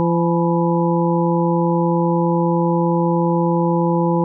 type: harmonic tone with a mistuned harmonic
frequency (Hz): 170.2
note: F3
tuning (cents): -44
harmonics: 1 / 2 / 3 / 5 / 6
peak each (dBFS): -17 / -20 / -22 / -24 / -25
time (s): 0-4.24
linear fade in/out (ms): 0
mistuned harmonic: 6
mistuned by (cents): -61
effects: none